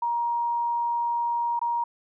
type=tone with dropouts; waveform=sine; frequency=944 Hz; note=A#5; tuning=22 cents sharp; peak=-23 dBFS; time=0.02-1.84 s; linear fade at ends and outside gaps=5 ms; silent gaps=1.593-1.614 s; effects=none